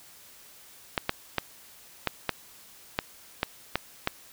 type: clicks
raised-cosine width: 0.3 ms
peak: -8 dBFS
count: 9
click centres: 0.978 / 1.094 / 1.383 / 2.073 / 2.293 / 2.989 / 3.431 / 3.756 / 4.074 s
effects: white hiss -52 dBFS RMS until 4.32 s